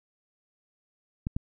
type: clicks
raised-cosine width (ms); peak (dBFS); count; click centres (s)
5; -17; 2; 1.269 / 1.365
effects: none